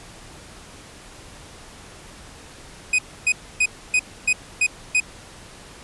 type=tone bursts; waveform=45% pulse; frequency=2500 Hz; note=D#7; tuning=8 cents sharp; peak=-15 dBFS; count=7; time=2.93-5.002 s; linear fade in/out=5 ms; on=56 ms; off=280 ms; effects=pink hiss -43 dBFS RMS until 5.83 s + resampled to 24000 Hz